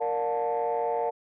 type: chord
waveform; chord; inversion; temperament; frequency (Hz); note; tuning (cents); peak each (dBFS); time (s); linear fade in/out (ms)
sine; Bb major seventh; none; equal with one note detuned; 466.2 / 587.3 / 713.5 / 880; Bb4 / D5 / F5 / A5; 0 / 0 / +37 / 0; -28 / -32 / -29 / -30; 0-1.11; 20
effects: tanh soft clip ceiling -19 dBFS